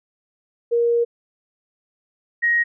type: tone pair in turn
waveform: sine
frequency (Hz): 470.7 / 1882.8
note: A#4 / A#6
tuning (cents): +17 / +17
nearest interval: 2 octaves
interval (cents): 2400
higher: second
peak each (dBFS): -15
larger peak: neither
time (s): 0.71-1.05 / 2.42-2.64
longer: first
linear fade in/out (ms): 20
effects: none